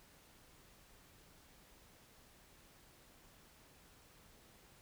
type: silence
effects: pink hiss -64 dBFS RMS until 4.81 s